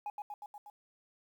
sine tone with echo, 830.6 Hz, G#5, in tune, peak -33 dBFS, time 0.06-0.1 s, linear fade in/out 2 ms, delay 120 ms, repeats 5, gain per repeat -3 dB, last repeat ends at 0.7 s, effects tanh soft clip ceiling -35 dBFS + 11-bit

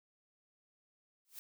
blue noise with exponential growth, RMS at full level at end -44 dBFS, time 1.25-1.39 s, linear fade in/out 0 ms, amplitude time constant 30 ms, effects none

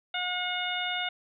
harmonic tone, 722 Hz, F#5, 43 cents flat, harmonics 1 / 2 / 3 / 4 / 5, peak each -35 / -35 / -35 / -35 / -35 dBFS, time 0.14-1.09 s, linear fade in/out 5 ms, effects none

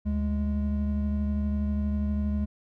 triangle tone pair together, 73.36 / 207.7 Hz, D2 / G#3, -1 / 0 cents, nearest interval octave + tritone, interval 1801 cents, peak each -25 / -26 dBFS, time 0.05-2.46 s, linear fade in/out 20 ms, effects none

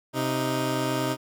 15% pulse tone pair together, 130.81 / 311.1 Hz, C3 / D#4, 0 / 0 cents, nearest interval octave + minor third, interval 1500 cents, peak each -21 / -21 dBFS, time 0.13-1.17 s, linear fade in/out 50 ms, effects none

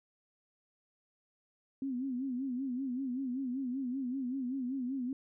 sine tone with vibrato, 258.5 Hz, C4, 21 cents flat, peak -33 dBFS, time 1.82-5.13 s, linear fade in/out 2 ms, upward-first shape sine, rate 5.2 Hz, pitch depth 110 cents each way, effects none

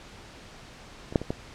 clicks, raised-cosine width 2 ms, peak -24 / -6 / -20 / -14 dBFS, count 4, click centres 1.125 / 1.158 / 1.216 / 1.305 s, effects pink hiss -47 dBFS RMS until 1.54 s + low-pass 6000 Hz 12 dB/octave

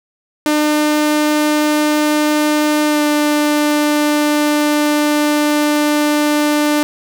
sawtooth tone with pitch glide, 301 to 297.4 Hz, D4 to D4, +43 to +22 cents, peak -8 dBFS, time 0.46-6.83 s, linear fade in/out 0 ms, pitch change -21 cents, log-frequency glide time 2.86-3.03 s, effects none

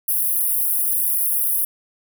pink high-pass noise, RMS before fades -20 dBFS, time 0.08-1.65 s, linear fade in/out 5 ms, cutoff 10000 Hz, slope 96 dB/octave, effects none

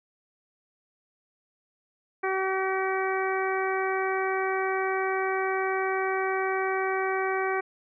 harmonic tone, 381.2 Hz, G4, 48 cents flat, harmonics 1 / 2 / 3 / 4 / 5 / 6, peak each -28 / -31 / -33 / -34 / -35 / -36 dBFS, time 2.23-7.61 s, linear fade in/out 10 ms, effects none

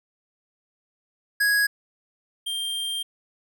square tone pair in turn, 1661.2 / 3183 Hz, G#6 / G7, 0 / +26 cents, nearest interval major seventh, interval 1126 cents, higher second, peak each -19 / -27 dBFS, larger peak first, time 1.4-1.67 / 2.46-3.03 s, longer second, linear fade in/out 10 ms, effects none

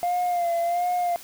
sine tone with vibrato, 698.5 Hz, F5, in tune, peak -19 dBFS, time 0.03-1.16 s, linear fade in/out 0 ms, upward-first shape sine, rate 1.4 Hz, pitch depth 46 cents each way, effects tanh soft clip ceiling -20 dBFS + white hiss -44 dBFS RMS until 1.23 s

